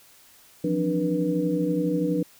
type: tone cluster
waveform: sine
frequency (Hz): 165.7 / 177.9 / 269.9 / 298.9 / 485.4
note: E3 / F3 / C#4 / D4 / B4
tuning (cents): +9 / +32 / -46 / +31 / -30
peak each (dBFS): -33 / -27 / -33 / -25 / -28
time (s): 0.64-2.23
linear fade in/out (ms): 5
effects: white hiss -54 dBFS RMS until 2.39 s